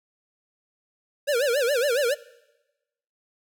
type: tone with vibrato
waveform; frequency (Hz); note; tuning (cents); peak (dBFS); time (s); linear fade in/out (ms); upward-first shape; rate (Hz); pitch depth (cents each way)
square; 523.3; C5; 0; -21; 1.27-2.15; 20; sine; 7.2; 220
effects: noise-tail reverb RT60 1.0 s tail -20 dB re dry